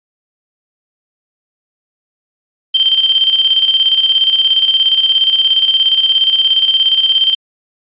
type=tone with tremolo; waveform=sine; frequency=3136 Hz; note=G7; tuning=in tune; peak=-6 dBFS; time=2.74-7.35 s; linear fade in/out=10 ms; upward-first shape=square; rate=17 Hz; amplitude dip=55%; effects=resampled to 8000 Hz